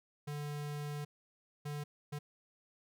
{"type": "tone bursts at uneven times", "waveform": "square", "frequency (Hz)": 146.83, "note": "D3", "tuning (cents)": 0, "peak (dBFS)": -39, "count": 3, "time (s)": [[0.27, 1.05], [1.65, 1.84], [2.12, 2.19]], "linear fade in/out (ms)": 10, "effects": []}